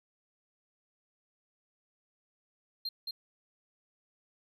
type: tone with echo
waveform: triangle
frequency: 4186 Hz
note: C8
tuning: in tune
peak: -32 dBFS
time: 2.85-2.89 s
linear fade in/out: 5 ms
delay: 220 ms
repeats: 1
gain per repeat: -2 dB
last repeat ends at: 3.11 s
effects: none